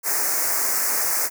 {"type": "band-stop noise", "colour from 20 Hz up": "white", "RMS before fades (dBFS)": -22, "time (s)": [0.03, 1.3], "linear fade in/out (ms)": 50, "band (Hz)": [2200, 5100], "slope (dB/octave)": 48, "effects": ["high-pass 400 Hz 12 dB/octave"]}